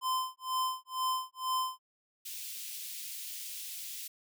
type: tone with tremolo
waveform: square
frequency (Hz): 1031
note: C6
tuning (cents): -26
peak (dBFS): -29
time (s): 0.01-1.81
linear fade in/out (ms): 50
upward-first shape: sine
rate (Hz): 2.1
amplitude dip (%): 100
type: high-pass noise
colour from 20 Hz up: white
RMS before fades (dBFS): -42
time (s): 2.25-4.08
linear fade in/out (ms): 10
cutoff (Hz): 2500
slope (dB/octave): 24
effects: none